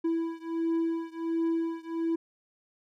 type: beating tone pair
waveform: triangle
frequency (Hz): 329.6 / 331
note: E4 / E4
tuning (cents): 0 / +7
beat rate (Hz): 1.4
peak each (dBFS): -28 / -29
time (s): 0.04-2.16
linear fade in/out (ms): 10
effects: none